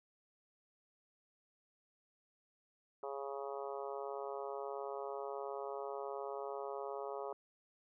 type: harmonic tone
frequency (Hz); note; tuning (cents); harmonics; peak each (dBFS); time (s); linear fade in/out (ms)
138.59; C#3; 0; 3 / 4 / 5 / 6 / 7 / 8 / 9; -44 / -46 / -48 / -50 / -51 / -52 / -53; 3.03-7.33; 2
effects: none